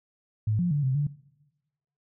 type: tone with pitch steps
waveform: sine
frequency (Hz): 107.6 / 176.1 / 145.3 / 131.2 / 145.2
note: A2 / F3 / D3 / C3 / D3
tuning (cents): -38 / +15 / -18 / +5 / -19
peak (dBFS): -22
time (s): 0.47-1.07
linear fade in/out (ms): 5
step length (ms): 120
effects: noise-tail reverb RT60 1.0 s tail -20 dB re dry